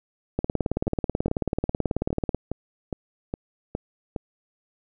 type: two click trains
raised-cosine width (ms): 2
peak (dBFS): -10 / -14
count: 37 / 9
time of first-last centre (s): 0.39-2.347 / 0.87-4.162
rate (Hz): 18.4 / 2.43
effects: none